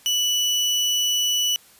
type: tone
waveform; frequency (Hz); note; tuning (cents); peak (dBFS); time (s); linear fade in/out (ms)
30% pulse; 2960; F#7; 0; -16; 0.06-1.56; 0
effects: white hiss -52 dBFS RMS until 1.79 s + resampled to 32000 Hz